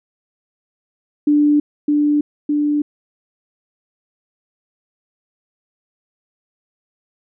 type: tone with echo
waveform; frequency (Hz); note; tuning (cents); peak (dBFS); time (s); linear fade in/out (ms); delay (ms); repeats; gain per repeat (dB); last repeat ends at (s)
sine; 294.8; D4; +7; -10; 1.27-1.6; 5; 610; 2; -2; 2.82
effects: none